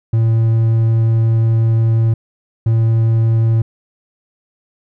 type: tone pair in turn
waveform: triangle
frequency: 113.2 / 113.2 Hz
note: A2 / A2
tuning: +50 / +50 cents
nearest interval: unison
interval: 0 cents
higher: neither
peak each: -8 dBFS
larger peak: neither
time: 0.13-2.14 / 2.66-3.62 s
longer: first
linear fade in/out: 5 ms
effects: none